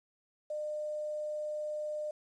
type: tone with quantisation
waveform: sine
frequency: 604 Hz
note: D5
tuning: 48 cents sharp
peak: -34 dBFS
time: 0.5-2.11 s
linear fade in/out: 5 ms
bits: 10
effects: resampled to 24000 Hz